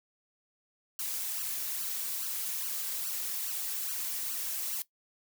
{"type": "noise with flanger", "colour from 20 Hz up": "blue", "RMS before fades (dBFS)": -35, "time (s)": [0.99, 4.82], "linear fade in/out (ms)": 2, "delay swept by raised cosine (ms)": [0.67, 4.57], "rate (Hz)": 2.4, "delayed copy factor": 0.95, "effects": ["noise-tail reverb RT60 0.1 s tail -17 dB re dry"]}